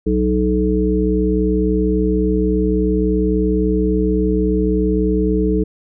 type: harmonic tone with a mistuned harmonic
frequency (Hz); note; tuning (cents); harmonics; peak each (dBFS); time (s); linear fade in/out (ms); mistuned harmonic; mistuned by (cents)
61.8; B1; +2; 1 / 3 / 5 / 7; -19 / -19 / -19 / -19; 0.06-5.64; 10; 5; +17
effects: none